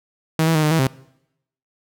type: tone with pitch steps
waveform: sawtooth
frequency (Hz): 159.6 / 163.3 / 155.1 / 152 / 162.2 / 132.4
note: D#3 / E3 / D#3 / D#3 / E3 / C3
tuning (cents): +44 / -16 / -5 / -40 / -28 / +21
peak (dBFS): -11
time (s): 0.39-0.87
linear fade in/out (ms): 2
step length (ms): 80
effects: noise-tail reverb RT60 0.8 s tail -22 dB re dry